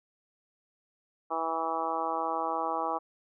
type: harmonic tone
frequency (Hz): 163.1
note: E3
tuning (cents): -18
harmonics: 2 / 3 / 4 / 5 / 6 / 7 / 8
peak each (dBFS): -40 / -38 / -37 / -33 / -36 / -34 / -41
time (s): 1.3-2.99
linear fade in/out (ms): 20
effects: none